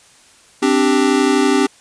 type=chord; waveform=square; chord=C suspended second; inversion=none; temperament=equal; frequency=261.6 / 293.7 / 392 Hz; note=C4 / D4 / G4; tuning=0 / 0 / 0 cents; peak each=-17 dBFS; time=0.62-1.67 s; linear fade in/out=10 ms; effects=white hiss -48 dBFS RMS until 1.8 s + resampled to 22050 Hz